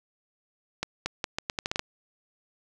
accelerating click train, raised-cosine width 0.2 ms, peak -11 dBFS, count 10, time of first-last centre 0.83-1.794 s, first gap 230 ms, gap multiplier 0.79, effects none

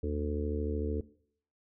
harmonic tone with a mistuned harmonic, 73.42 Hz, D2, in tune, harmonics 1 / 3 / 4 / 5 / 6 / 7, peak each -33 / -41 / -38 / -42 / -36 / -47 dBFS, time 0.03-1.01 s, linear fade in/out 5 ms, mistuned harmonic 1, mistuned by +120 cents, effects noise-tail reverb RT60 0.6 s tail -19 dB re dry

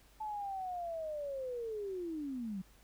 sine linear sweep, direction down, 872 to 180.9 Hz, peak -37 dBFS, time 0.2-2.62 s, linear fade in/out 10 ms, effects added 50 Hz sine -63 dBFS peak until 2.83 s + pink hiss -65 dBFS RMS until 2.83 s

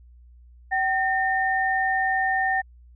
sine tone pair together, 765 / 1820.7 Hz, G5 / A#6, -42 / -41 cents, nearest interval octave + minor third, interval 1501 cents, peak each -23 dBFS, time 0.71-2.62 s, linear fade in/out 20 ms, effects added 60 Hz sine -47 dBFS peak until 2.95 s

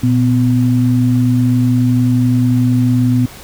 sine tone pair together, 119.5 / 250.8 Hz, A#2 / B3, +43 / +27 cents, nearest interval octave + minor second, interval 1284 cents, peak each -12 dBFS, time 0.03-3.26 s, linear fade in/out 5 ms, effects pink hiss -35 dBFS RMS until 3.43 s

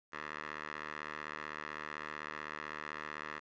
10% pulse tone with band-pass filter, 75.8 Hz, D#2, 45 cents flat, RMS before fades -44 dBFS, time 0.12-3.4 s, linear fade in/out 20 ms, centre 1600 Hz, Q 2.3, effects resampled to 16000 Hz + 11-bit

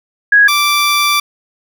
sine / 15% pulse tone pair in turn, 1659 / 1170.9 Hz, G#6 / D6, -2 / -6 cents, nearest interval tritone, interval 604 cents, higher first, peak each -4 dBFS, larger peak neither, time 0.32-0.48 / 0.48-1.2 s, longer second, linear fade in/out 5 ms, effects none

